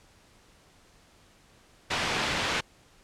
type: low-pass noise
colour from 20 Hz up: white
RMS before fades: -29 dBFS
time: 1.9-2.61 s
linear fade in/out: 10 ms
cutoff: 3100 Hz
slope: 12 dB/octave
effects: pink hiss -59 dBFS RMS until 3.03 s + low-pass 9000 Hz 12 dB/octave